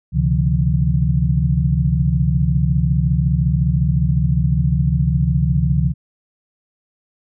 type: tone cluster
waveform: sine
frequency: 69.5 / 129.2 / 143.5 / 168.9 Hz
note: C#2 / C3 / D3 / E3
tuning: +5 / -21 / -40 / +42 cents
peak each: -19 dBFS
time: 0.12-5.94 s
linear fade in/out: 50 ms
effects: none